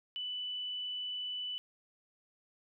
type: tone with frequency modulation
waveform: sine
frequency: 2983 Hz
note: F#7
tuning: 13 cents sharp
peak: -36 dBFS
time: 0.16-1.58 s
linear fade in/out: 0 ms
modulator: 27 Hz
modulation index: 0.22
effects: none